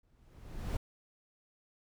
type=noise with exponential growth; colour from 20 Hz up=brown; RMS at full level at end=-32 dBFS; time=0.03-0.77 s; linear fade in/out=5 ms; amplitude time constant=160 ms; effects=none